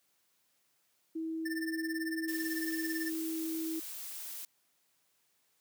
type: tone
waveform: sine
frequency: 322.9 Hz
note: E4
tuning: 36 cents flat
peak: -34 dBFS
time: 1.15-3.8 s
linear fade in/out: 10 ms
type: tone with tremolo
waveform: square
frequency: 1785 Hz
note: A6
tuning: 24 cents sharp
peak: -35 dBFS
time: 1.45-3.11 s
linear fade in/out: 10 ms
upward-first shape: triangle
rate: 18 Hz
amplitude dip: 100%
type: noise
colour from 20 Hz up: blue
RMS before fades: -43 dBFS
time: 2.28-4.45 s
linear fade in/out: 2 ms
effects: white hiss -74 dBFS RMS until 5.6 s + high-pass 100 Hz 12 dB/octave